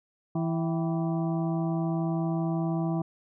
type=harmonic tone with a mistuned harmonic; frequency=164.81 Hz; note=E3; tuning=in tune; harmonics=1 / 2 / 4 / 5 / 6 / 7; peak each=-27 / -31 / -37 / -39 / -44 / -46 dBFS; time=0.35-3.02 s; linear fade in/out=5 ms; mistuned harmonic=5; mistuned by=-100 cents; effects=none